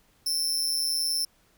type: tone with amplitude modulation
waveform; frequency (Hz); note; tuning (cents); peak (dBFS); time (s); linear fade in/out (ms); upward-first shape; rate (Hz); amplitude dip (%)
sawtooth; 5330; E8; +18; -19; 0.26-1.25; 5; sine; 161; 75
effects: pink hiss -64 dBFS RMS until 1.57 s